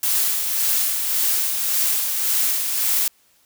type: noise with tremolo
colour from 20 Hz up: blue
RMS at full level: -19 dBFS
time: 0.03-3.08 s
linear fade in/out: 2 ms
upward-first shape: sine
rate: 1.8 Hz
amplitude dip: 40%
effects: white hiss -59 dBFS RMS until 3.45 s